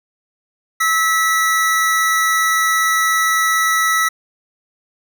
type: tone pair together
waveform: square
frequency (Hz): 1300 / 1952.9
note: E6 / B6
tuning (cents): -24 / -20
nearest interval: perfect fifth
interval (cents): 704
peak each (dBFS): -17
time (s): 0.8-4.09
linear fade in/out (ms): 10
effects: none